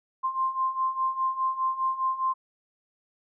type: beating tone pair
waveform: sine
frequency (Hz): 1046.5 / 1051.4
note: C6 / C6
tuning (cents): 0 / +8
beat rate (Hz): 4.9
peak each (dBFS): -30 / -26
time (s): 0.23-2.34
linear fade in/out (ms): 20
effects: none